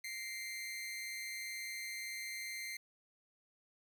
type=tone with amplitude modulation; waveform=sawtooth; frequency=2093 Hz; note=C7; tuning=in tune; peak=-35 dBFS; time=0.04-2.77 s; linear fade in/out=5 ms; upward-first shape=sine; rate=214 Hz; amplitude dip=65%; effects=12-bit